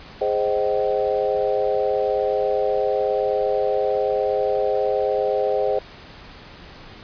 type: chord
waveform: sine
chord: Ab major seventh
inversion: none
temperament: equal with one note detuned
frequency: 415.3 / 523.3 / 622.3 / 765.2 Hz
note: Ab4 / C5 / Eb5 / G5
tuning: 0 / 0 / 0 / -42 cents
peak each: -23 / -22 / -25 / -27 dBFS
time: 0.21-5.79 s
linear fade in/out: 5 ms
effects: pink hiss -42 dBFS RMS until 7.03 s + resampled to 11025 Hz